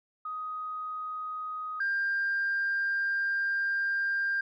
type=tone pair in turn; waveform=sine; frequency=1252 / 1595 Hz; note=D#6 / G6; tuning=+10 / +30 cents; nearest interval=major third; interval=420 cents; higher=second; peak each=-33 / -25 dBFS; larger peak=second; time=0.25-1.8 / 1.8-4.41 s; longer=second; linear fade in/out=5 ms; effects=tanh soft clip ceiling -23 dBFS